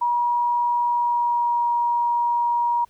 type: tone with pitch glide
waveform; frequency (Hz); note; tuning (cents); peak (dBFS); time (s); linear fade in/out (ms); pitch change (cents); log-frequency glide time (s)
sine; 959 to 951.3; A#5 to A#5; +49 to +35; -18; 0.01-2.85; 10; -14; 0.84-1.63
effects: pink hiss -61 dBFS RMS until 2.89 s